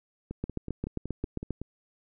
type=two click trains; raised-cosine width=3 ms; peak=-18 / -23 dBFS; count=9 / 8; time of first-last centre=0.44-1.507 / 0.31-1.616 s; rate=7.5 / 5.36 Hz; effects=none